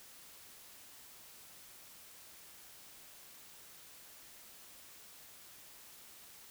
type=silence; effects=white hiss -56 dBFS RMS until 6.5 s